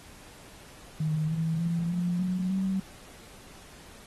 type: tone with pitch steps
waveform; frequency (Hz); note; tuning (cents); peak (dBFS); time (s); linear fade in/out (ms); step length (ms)
sine; 155.56 / 162.07 / 168.86 / 175.93 / 183.29 / 190.96; D#3 / E3 / E3 / F3 / F#3 / G3; 0 / -29 / +42 / +13 / -16 / -45; -25; 1-2.8; 5; 300
effects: pink hiss -51 dBFS RMS until 4.06 s + AAC 32 kbps